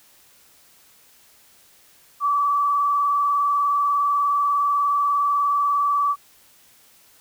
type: tone with vibrato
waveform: sine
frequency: 1149 Hz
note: D6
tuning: 38 cents flat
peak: -17 dBFS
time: 2.2-6.16 s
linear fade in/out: 50 ms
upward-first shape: sine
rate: 20 Hz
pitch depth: 41 cents each way
effects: white hiss -54 dBFS RMS until 7.2 s